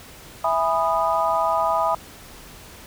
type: chord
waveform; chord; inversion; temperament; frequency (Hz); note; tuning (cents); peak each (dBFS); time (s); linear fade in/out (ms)
sine; E major seventh; none; just; 659.3 / 824.1 / 988.9 / 1236.1; E5 / G#5 / B5 / D#6; 0 / -14 / +2 / -12; -23 / -25 / -23 / -24; 0.44-1.95; 5
effects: pink hiss -43 dBFS RMS until 2.86 s